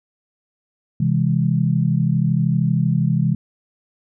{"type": "chord", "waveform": "sine", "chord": "C augmented", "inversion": "none", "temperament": "just", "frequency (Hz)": [130.81, 163.52, 204.4], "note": ["C3", "E3", "G#3"], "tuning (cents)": [0, -14, -27], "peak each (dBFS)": [-19, -18, -22], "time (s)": [1, 3.35], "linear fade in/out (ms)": 5, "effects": []}